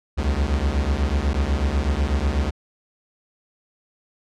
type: beating tone pair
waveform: 45% pulse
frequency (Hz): 66 / 74.1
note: C2 / D2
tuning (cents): +16 / +16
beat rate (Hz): 8.1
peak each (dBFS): -22 / -22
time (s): 0.17-2.51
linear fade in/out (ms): 20
effects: low-pass 6000 Hz 12 dB/octave